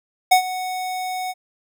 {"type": "tone with ADSR envelope", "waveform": "square", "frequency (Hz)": 740, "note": "F#5", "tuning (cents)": 0, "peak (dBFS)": -9, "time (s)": [0.31, 1.34], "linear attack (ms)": 11, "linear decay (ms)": 95, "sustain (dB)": -16, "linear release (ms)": 38, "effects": []}